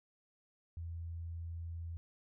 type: tone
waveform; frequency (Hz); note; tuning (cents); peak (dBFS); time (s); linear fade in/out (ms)
sine; 83.8; E2; +29; -40; 0.77-1.97; 0
effects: none